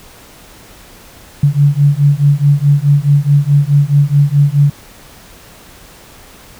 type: beating tone pair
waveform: sine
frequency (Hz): 141.2 / 145.9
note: C#3 / D3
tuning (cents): +32 / -11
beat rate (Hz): 4.7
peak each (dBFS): -10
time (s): 1.43-4.7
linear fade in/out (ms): 5
effects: pink hiss -39 dBFS RMS until 6.59 s